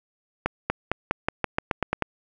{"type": "accelerating click train", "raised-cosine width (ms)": 0.5, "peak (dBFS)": -7, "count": 11, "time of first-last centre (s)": [0.46, 2.023], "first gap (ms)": 240, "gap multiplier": 0.9, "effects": []}